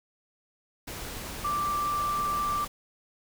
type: tone in noise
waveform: sine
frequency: 1174.7 Hz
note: D6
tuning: in tune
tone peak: -26 dBFS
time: 1.44-2.65 s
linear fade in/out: 10 ms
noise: pink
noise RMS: -38 dBFS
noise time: 0.87-2.68 s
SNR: +9 dB
effects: none